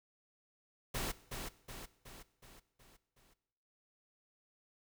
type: noise with echo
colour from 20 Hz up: pink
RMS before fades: -38 dBFS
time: 0.94-1.12 s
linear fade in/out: 10 ms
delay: 370 ms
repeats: 6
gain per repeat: -5 dB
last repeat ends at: 3.34 s
effects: noise-tail reverb RT60 0.9 s tail -18 dB re dry